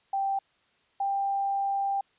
sine tone pair in turn, 784 / 791.3 Hz, G5 / G5, 0 / +16 cents, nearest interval unison, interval 16 cents, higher second, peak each -25 dBFS, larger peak neither, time 0.13-0.39 / 1-2.01 s, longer second, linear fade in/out 5 ms, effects white hiss -67 dBFS RMS until 2.18 s + resampled to 8000 Hz

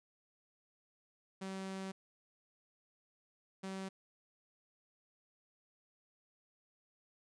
sawtooth tone bursts at uneven times, 191.5 Hz, G3, 40 cents flat, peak -37 dBFS, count 2, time 1.41-1.92 / 3.63-3.89 s, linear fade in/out 10 ms, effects resampled to 22050 Hz

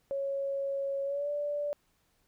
sine tone with pitch glide, 552 to 583.5 Hz, C#5 to D5, -7 to -11 cents, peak -30 dBFS, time 0.11-1.73 s, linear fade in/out 0 ms, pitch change +96 cents, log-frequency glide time 1.04-1.3 s, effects pink hiss -72 dBFS RMS until 2.27 s

